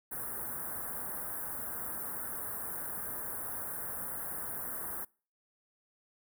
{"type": "band-stop noise", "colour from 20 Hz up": "white", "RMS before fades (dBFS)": -39, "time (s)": [0.11, 5.05], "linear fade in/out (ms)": 10, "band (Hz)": [1700, 9600], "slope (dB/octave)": 48, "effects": ["noise-tail reverb RT60 0.4 s tail -26 dB re dry"]}